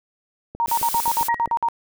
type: click train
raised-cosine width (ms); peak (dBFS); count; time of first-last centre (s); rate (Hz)
2; -22; 8; 0.55-1.476; 7.56
type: tone bursts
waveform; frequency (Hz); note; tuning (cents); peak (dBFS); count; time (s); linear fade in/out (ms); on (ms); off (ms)
sine; 932.3; A#5; 0; -17; 10; 0.6-1.686; 0; 60; 54
type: noise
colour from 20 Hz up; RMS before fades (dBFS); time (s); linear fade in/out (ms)
blue; -27; 0.67-1.29; 20
type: tone with exponential decay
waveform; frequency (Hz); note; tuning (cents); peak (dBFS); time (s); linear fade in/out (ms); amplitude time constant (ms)
sine; 1897; A#6; +30; -21; 1.29-1.55; 5; 55
effects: none